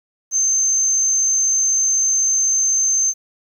sine tone, 6272 Hz, G8, in tune, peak -14 dBFS, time 0.31-3.14 s, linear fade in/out 50 ms, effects 8-bit

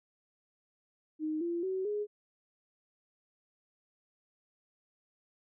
sine tone with pitch steps, 310.2 / 342.2 / 377.5 / 416.5 Hz, D#4 / F4 / F#4 / G#4, -5 / -35 / +35 / +5 cents, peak -31 dBFS, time 1.19-2.07 s, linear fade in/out 50 ms, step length 220 ms, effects none

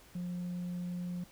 sine tone, 177.5 Hz, F3, 28 cents sharp, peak -33 dBFS, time 0.15-1.24 s, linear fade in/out 5 ms, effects tanh soft clip ceiling -34 dBFS + pink hiss -59 dBFS RMS until 1.31 s

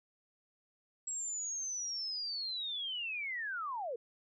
sine linear sweep, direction down, 7710 to 440 Hz, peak -36 dBFS, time 1.07-3.96 s, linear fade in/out 5 ms, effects none

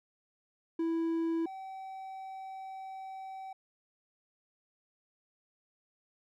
triangle tone pair in turn, 329.6 / 766.5 Hz, E4 / G5, 0 / -39 cents, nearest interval octave + minor third, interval 1461 cents, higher second, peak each -27 / -39 dBFS, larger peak first, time 0.79-1.46 / 1.46-3.53 s, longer second, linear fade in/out 5 ms, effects none

